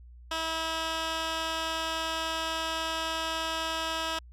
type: tone with band-pass filter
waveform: 15% pulse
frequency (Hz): 323.6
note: E4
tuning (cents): -32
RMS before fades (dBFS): -32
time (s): 0.31-4.19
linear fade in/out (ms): 5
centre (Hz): 2900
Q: 0.75
effects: added 60 Hz sine -47 dBFS peak until 4.32 s